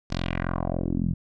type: tone with low-pass filter sweep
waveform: 10% pulse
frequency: 43.65 Hz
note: F1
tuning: in tune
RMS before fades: -27 dBFS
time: 0.1-1.14 s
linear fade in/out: 10 ms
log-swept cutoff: 5400 to 150 Hz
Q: 2.7
effects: none